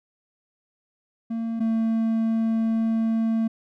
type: tone pair in turn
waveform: triangle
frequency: 227.8 / 224.8 Hz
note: A#3 / A3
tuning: -40 / +37 cents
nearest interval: unison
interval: 23 cents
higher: first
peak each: -23 / -18 dBFS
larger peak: second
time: 1.3-1.6 / 1.6-3.48 s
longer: second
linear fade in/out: 10 ms
effects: none